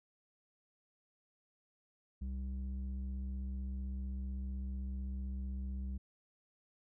square tone with low-pass filter, 65.41 Hz, C2, in tune, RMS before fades -40 dBFS, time 2.21-5.98 s, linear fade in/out 10 ms, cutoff 150 Hz, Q 3.6, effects none

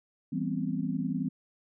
sine chord, C major seventh, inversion first, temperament equal with one note detuned, 164.81 / 196 / 246.9 / 265.9 Hz, E3 / G3 / B3 / C4, 0 / 0 / 0 / +28 cents, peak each -34 dBFS, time 0.32-1.29 s, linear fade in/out 10 ms, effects none

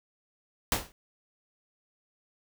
pink noise with exponential decay, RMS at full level -22 dBFS, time 0.72-0.92 s, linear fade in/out 1 ms, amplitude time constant 42 ms, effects none

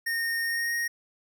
square tone with pitch glide, 1842 to 1867.7 Hz, A#6 to A#6, -21 to +3 cents, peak -27 dBFS, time 0.06-0.88 s, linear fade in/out 10 ms, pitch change +24 cents, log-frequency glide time 0.45-0.74 s, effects none

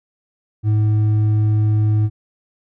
sine tone with hard clipping, 106.9 Hz, A2, 49 cents flat, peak -14 dBFS, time 0.63-2.1 s, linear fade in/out 50 ms, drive 4 dB, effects none

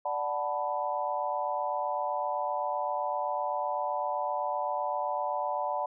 sine chord, B minor seventh, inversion first, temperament equal, 587.3 / 740 / 880 / 987.8 Hz, D5 / F#5 / A5 / B5, 0 / 0 / 0 / 0 cents, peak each -34 dBFS, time 0.05-5.86 s, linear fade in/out 5 ms, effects none

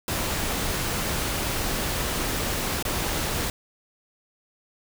pink noise with dropouts, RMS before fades -27 dBFS, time 0.08-3.5 s, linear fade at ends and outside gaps 1 ms, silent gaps 2.826-2.851 s, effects none

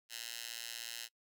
10% pulse tone with high-pass filter, 116.54 Hz, A#2, in tune, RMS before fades -45 dBFS, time 0.09-1.09 s, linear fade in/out 50 ms, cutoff 3200 Hz, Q 0.97, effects noise-tail reverb RT60 0.1 s tail -24 dB re dry

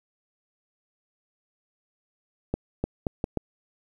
accelerating click train, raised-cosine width 2 ms, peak -12 dBFS, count 5, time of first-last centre 2.54-3.373 s, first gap 300 ms, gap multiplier 0.76, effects 9-bit

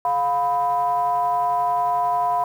triangle ring-modulated tone, 142.6 Hz, C#3, 49 cents sharp, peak -13 dBFS, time 0.05-2.44 s, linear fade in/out 2 ms, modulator 850 Hz, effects 8-bit

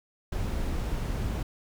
brown noise, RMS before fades -30 dBFS, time 0.32-1.43 s, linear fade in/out 5 ms, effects none

